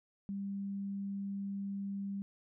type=tone; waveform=sine; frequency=198.2 Hz; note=G3; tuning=19 cents sharp; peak=-36 dBFS; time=0.29-2.22 s; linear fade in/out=0 ms; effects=none